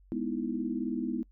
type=chord; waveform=sine; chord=E major seventh; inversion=first; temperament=equal; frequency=207.7 / 246.9 / 311.1 / 329.6 Hz; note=G#3 / B3 / D#4 / E4; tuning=0 / 0 / 0 / 0 cents; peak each=-37 / -33 / -37 / -36 dBFS; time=0.12-1.23 s; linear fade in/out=0 ms; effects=noise-tail reverb RT60 0.1 s tail -24 dB re dry + added 47 Hz sine -56 dBFS peak until 1.31 s

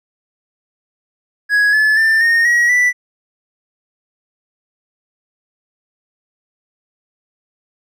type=tone with pitch steps; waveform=triangle; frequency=1668 / 1724.8 / 1783.6 / 1844.4 / 1907.2 / 1972.2 Hz; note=G#6 / A6 / A6 / A#6 / A#6 / B6; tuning=+7 / -35 / +23 / -19 / +39 / -3 cents; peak=-8 dBFS; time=1.49-2.93 s; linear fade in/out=50 ms; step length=240 ms; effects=none

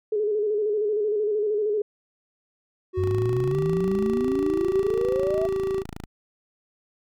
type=tone with vibrato; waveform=sine; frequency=421.2 Hz; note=G#4; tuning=24 cents sharp; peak=-21 dBFS; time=0.12-1.82 s; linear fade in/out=5 ms; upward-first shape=square; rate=13 Hz; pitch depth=46 cents each way
type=tone with pitch glide; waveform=triangle; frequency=370 to 385.5 Hz; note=F#4 to G4; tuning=0 to -29 cents; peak=-21 dBFS; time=2.93-5.84 s; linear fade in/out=50 ms; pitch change=+71 cents; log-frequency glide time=3.5-3.55 s
type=exponential sweep; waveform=sine; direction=up; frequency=90.6 to 671 Hz; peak=-24 dBFS; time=2.97-5.47 s; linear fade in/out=10 ms
type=tone; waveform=5% pulse; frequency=27.33 Hz; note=A0; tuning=11 cents flat; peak=-25 dBFS; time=3-6.06 s; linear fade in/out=10 ms
effects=none

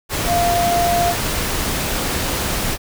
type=tone in noise; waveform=sine; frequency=695 Hz; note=F5; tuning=9 cents flat; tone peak=-15 dBFS; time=0.26-1.15 s; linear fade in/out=50 ms; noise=pink; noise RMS=-21 dBFS; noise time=0.09-2.78 s; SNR=+3 dB; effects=none

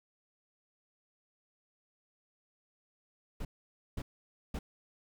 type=noise bursts; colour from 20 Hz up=brown; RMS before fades=-37 dBFS; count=3; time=3.4-4.59 s; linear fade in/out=5 ms; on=50 ms; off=520 ms; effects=none

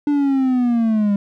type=linear sweep; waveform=triangle; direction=down; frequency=294.4 to 199.1 Hz; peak=-12 dBFS; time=0.07-1.16 s; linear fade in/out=2 ms; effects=none

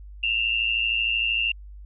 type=tone pair together; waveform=sine; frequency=2690 / 2803 Hz; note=E7 / F7; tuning=+34 / +6 cents; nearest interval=minor second; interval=72 cents; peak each=-24 dBFS; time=0.23-1.52 s; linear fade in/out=5 ms; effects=added 50 Hz sine -39 dBFS peak until 1.85 s

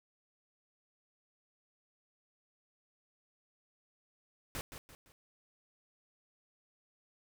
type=noise with echo; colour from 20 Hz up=pink; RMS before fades=-40 dBFS; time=4.55-4.61 s; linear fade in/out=0 ms; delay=170 ms; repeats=3; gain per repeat=-8 dB; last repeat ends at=5.12 s; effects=none

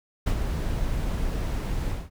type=noise with ADSR envelope; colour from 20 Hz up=brown; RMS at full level=-20 dBFS; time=0.26-2.1 s; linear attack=13 ms; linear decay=70 ms; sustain=-7 dB; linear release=200 ms; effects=none

